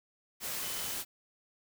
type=tone in noise; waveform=sine; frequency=3026 Hz; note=F#7; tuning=38 cents sharp; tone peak=-47 dBFS; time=0.6-0.98 s; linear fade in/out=50 ms; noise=white; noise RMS=-37 dBFS; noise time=0.4-1.05 s; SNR=-13 dB; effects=none